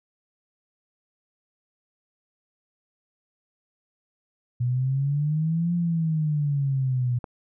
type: exponential two-way sweep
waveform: sine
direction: up then down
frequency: 120.7 to 174.61 to 120.7 Hz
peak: -21 dBFS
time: 4.6-7.19 s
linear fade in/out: 10 ms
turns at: 5.74 s
type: click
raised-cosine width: 1 ms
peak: -23 dBFS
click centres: 7.242 s
effects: none